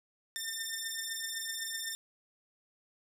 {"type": "beating tone pair", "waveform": "10% pulse", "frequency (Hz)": [1800, 1807.9], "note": ["A6", "A6"], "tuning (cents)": [39, 46], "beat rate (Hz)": 7.9, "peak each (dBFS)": [-30, -30], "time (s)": [0.36, 1.95], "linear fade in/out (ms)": 0, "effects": []}